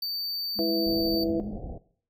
square tone, 4589 Hz, D8, 41 cents flat, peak -29 dBFS, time 0.02-1.24 s, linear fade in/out 5 ms
sine tone with vibrato, 207.7 Hz, G#3, in tune, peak -33 dBFS, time 0.55-1.6 s, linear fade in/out 50 ms, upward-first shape sine, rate 12 Hz, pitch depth 46 cents each way
harmonic tone, 164.81 Hz, E3, in tune, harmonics 2 / 3 / 4, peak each -26 / -30 / -32 dBFS, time 0.59-1.4 s, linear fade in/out 0 ms
pink low-pass noise, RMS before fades -38 dBFS, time 0.86-1.78 s, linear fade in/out 5 ms, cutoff 760 Hz, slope 96 dB/octave
effects noise-tail reverb RT60 0.5 s tail -17 dB re dry

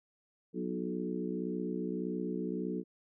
harmonic tone with a mistuned harmonic, 61.74 Hz, B1, in tune, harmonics 3 / 4 / 5 / 6 / 7, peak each -38 / -39 / -40 / -41 / -41 dBFS, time 0.53-2.84 s, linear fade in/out 50 ms, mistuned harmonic 6, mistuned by -31 cents, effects none

